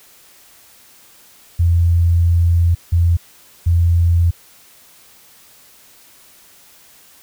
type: tone bursts at uneven times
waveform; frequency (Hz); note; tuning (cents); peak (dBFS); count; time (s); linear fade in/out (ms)
sine; 85.3; F2; -40; -10; 3; 1.59-2.75 / 2.92-3.17 / 3.66-4.31; 10
effects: white hiss -47 dBFS RMS until 7.22 s